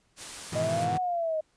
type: noise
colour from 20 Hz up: white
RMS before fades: -40 dBFS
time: 0.16-0.88 s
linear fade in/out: 50 ms
type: chord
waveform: sawtooth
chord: E major seventh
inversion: first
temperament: equal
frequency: 103.83 / 123.47 / 155.56 / 164.81 Hz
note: G#2 / B2 / D#3 / E3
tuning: 0 / 0 / 0 / 0 cents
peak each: -32 dBFS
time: 0.52-0.98 s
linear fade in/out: 10 ms
type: exponential two-way sweep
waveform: sine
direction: up then down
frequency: 617 to 746 to 617 Hz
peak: -26 dBFS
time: 0.55-1.41 s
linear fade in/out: 10 ms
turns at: 0.97 s
effects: pink hiss -69 dBFS RMS until 1.56 s + resampled to 22050 Hz